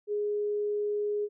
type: tone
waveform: sine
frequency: 415.3 Hz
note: G#4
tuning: in tune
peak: -27 dBFS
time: 0.07-1.29 s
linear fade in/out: 50 ms
effects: none